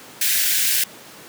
white high-pass noise, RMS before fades -19 dBFS, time 0.21-0.84 s, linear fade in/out 5 ms, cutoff 1500 Hz, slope 96 dB/octave, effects pink hiss -41 dBFS RMS until 1.28 s + high-pass 200 Hz 12 dB/octave

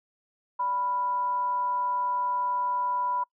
sine tone with frequency modulation, 987.8 Hz, B5, in tune, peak -25 dBFS, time 0.59-3.24 s, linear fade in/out 10 ms, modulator 403 Hz, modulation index 0.21, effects noise-tail reverb RT60 0.1 s tail -25 dB re dry

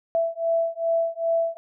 sine beating tone pair, 663 / 665.5 Hz, E5 / E5, +10 / +16 cents, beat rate 2.5 Hz, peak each -24 dBFS, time 0.15-1.57 s, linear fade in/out 0 ms, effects none

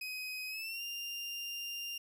30% pulse tone with pitch glide, 2518 to 2794 Hz, D#7 to F7, +20 to 0 cents, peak -36 dBFS, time 0.01-1.98 s, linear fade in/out 5 ms, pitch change +180 cents, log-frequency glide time 0.48-0.82 s, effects none

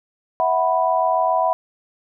sine chord, E suspended second, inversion none, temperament equal with one note detuned, 652.8 / 740 / 987.8 Hz, E5 / F#5 / B5, -17 / 0 / 0 cents, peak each -20 dBFS, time 0.4-1.53 s, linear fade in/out 0 ms, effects none

